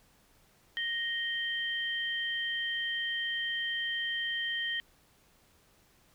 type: tone pair together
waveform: sine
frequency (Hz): 1864.7 / 3136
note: A#6 / G7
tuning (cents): 0 / 0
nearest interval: major sixth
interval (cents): 900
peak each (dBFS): -33 / -34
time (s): 0.77-4.8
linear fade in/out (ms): 0
effects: pink hiss -65 dBFS RMS until 6.14 s